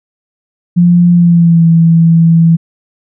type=tone with pitch glide; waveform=sine; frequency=174.6 to 165.47 Hz; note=F3 to E3; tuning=0 to +7 cents; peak=-3 dBFS; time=0.76-2.57 s; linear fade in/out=20 ms; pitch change=-93 cents; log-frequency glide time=1.12-1.65 s; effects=none